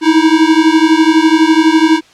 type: beating tone pair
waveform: square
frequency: 313.4 / 325.4 Hz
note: D#4 / E4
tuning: +13 / -22 cents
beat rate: 12 Hz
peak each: -10 dBFS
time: 0.01-2.01 s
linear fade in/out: 50 ms
effects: white hiss -44 dBFS RMS until 2.13 s + low-pass 5000 Hz 12 dB/octave